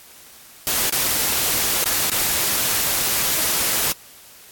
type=noise with dropouts; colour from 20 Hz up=white; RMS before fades=-20 dBFS; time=0.67-3.92 s; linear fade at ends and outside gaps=0 ms; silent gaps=0.897-0.924 / 1.842-1.858 / 2.099-2.118 s; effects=white hiss -45 dBFS RMS until 4.51 s + AAC 64 kbps